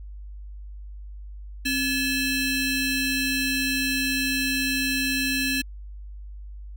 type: ring-modulated tone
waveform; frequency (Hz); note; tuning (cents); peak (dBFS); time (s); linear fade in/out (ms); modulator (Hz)
25% pulse; 1446; F#6; -40; -16; 1.65-5.62; 10; 1180
effects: added 50 Hz sine -36 dBFS peak until 6.76 s